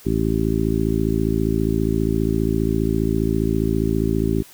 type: harmonic tone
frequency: 54.9 Hz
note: A1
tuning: 3 cents flat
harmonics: 1 / 2 / 3 / 4 / 5 / 6 / 7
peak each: -25 / -25 / -25 / -25 / -25 / -25 / -25 dBFS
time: 0.05-4.43 s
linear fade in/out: 20 ms
effects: white hiss -46 dBFS RMS until 4.53 s